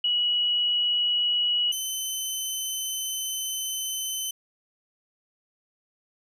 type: tone pair in turn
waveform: sine / 15% pulse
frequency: 2923 / 3055 Hz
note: F#7 / G7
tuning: -22 / -45 cents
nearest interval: minor second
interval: 77 cents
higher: second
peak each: -21 dBFS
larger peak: neither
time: 0.04-1.72 / 1.72-4.31 s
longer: second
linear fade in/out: 5 ms
effects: none